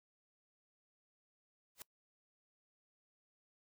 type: noise with exponential growth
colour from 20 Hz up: white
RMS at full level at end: -44 dBFS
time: 1.75-1.82 s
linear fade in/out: 1 ms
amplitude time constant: 15 ms
effects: noise-tail reverb RT60 0.1 s tail -22 dB re dry